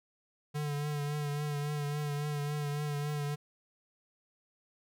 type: tone with vibrato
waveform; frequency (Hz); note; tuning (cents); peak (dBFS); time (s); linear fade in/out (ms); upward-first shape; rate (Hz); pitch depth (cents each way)
square; 146.83; D3; 0; -33; 0.54-3.36; 20; triangle; 3.6; 39
effects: none